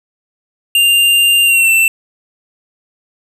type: tone with pitch glide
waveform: square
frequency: 2794 to 2679 Hz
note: F7 to E7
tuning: 0 to +27 cents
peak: -8 dBFS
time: 0.75-1.88 s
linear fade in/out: 2 ms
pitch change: -73 cents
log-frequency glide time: 1.44-1.71 s
effects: none